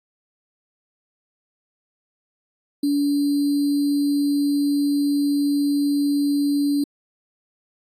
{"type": "tone with sample-and-hold", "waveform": "sine", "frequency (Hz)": 286.5, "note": "D4", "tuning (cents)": -43, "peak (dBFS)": -17, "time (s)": [2.83, 6.84], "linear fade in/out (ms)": 5, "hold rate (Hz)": 4410, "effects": ["AAC 64 kbps"]}